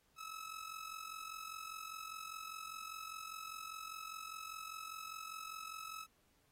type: tone with amplitude modulation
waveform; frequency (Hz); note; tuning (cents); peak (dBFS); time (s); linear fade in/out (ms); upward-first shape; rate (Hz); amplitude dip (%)
sawtooth; 1295; E6; -31; -39; 0.16-6.07; 50; sine; 45; 70
effects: pink hiss -75 dBFS RMS until 6.51 s + AAC 48 kbps